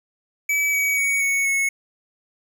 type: tone with pitch steps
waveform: square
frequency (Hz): 2292 / 2267 / 2242 / 2218 / 2194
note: D7 / C#7 / C#7 / C#7 / C#7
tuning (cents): -43 / +38 / +19 / 0 / -18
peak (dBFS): -19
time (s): 0.49-1.69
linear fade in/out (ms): 5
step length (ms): 240
effects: none

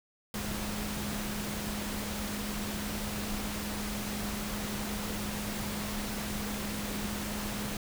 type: tone in noise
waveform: sine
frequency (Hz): 207.7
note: G#3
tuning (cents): 0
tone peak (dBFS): -37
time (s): 0.34-7.77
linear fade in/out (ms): 2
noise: pink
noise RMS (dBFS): -37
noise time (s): 0.34-7.77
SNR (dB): -3
effects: none

